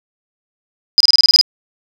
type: tone bursts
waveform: sine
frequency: 4957 Hz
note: D#8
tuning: 7 cents flat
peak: -5 dBFS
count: 9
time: 0.98-1.412 s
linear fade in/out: 0 ms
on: 24 ms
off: 27 ms
effects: none